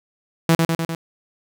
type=tone with echo; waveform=sawtooth; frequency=164.6 Hz; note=E3; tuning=2 cents flat; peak=-8 dBFS; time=0.49-0.55 s; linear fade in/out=2 ms; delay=100 ms; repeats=4; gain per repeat=-3 dB; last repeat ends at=0.95 s; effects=none